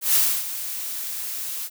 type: noise with ADSR envelope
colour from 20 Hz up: blue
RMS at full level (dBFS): -17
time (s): 0.01-1.7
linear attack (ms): 130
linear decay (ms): 290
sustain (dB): -13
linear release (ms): 52
effects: none